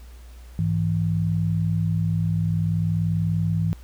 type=tone pair together; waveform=sine; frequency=103 / 163.5 Hz; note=G#2 / E3; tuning=-14 / -14 cents; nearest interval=minor sixth; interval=800 cents; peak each=-23 / -22 dBFS; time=0.59-3.73 s; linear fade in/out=0 ms; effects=added 60 Hz sine -40 dBFS peak until 3.83 s + pink hiss -54 dBFS RMS until 3.83 s